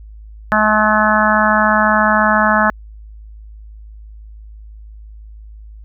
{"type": "harmonic tone", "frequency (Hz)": 214.1, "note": "A3", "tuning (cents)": -47, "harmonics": [1, 3, 4, 5, 6, 7, 8], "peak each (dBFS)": [-18, -18, -18, -18, -18, -18, -18], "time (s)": [0.52, 2.7], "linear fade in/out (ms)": 0, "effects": ["added 53 Hz sine -33 dBFS peak until 5.84 s"]}